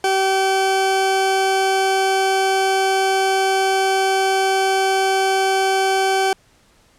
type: tone pair together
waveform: 40% pulse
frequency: 384.5 / 769 Hz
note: G4 / G5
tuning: -33 / -33 cents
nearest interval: octave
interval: 1200 cents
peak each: -18 dBFS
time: 0.04-6.33 s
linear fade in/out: 2 ms
effects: pink hiss -55 dBFS RMS until 6.98 s + low-pass 10000 Hz 12 dB/octave